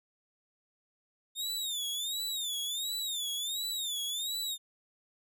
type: tone with vibrato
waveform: sawtooth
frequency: 3634 Hz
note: A#7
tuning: 45 cents flat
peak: -30 dBFS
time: 1.35-4.58 s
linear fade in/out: 50 ms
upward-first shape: sine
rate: 1.4 Hz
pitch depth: 150 cents each way
effects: none